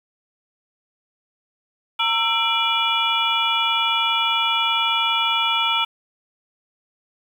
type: tone cluster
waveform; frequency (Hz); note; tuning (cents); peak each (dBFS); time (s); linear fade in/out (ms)
sine; 917 / 1335 / 2373 / 2928 / 3405; A#5 / E6 / D7 / F#7 / G#7; -29 / +22 / +17 / -19 / +42; -24; 1.99-5.85; 10
effects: 8-bit